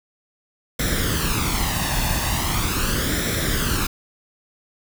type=noise with flanger; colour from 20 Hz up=pink; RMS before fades=-22 dBFS; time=0.79-3.87 s; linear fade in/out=5 ms; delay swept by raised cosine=0.53 to 1.13 ms; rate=0.4 Hz; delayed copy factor=+0.65; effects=none